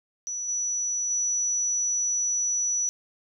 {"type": "tone with level steps", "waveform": "sine", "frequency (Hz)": 5910, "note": "F#8", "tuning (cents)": -3, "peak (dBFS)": [-29, -25, -23], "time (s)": [0.27, 2.89], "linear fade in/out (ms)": 0, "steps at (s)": [0.48, 1.1], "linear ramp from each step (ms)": 10, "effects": []}